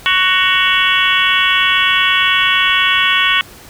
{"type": "harmonic tone with a mistuned harmonic", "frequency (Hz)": 371.5, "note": "F#4", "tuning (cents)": 7, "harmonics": [3, 4, 5, 6, 7, 8, 9], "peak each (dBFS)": [-18, -18, -18, -18, -18, -18, -18], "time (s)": [0.06, 3.41], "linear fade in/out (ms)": 0, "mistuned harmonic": 7, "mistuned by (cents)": 65, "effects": ["pink hiss -38 dBFS RMS until 3.69 s"]}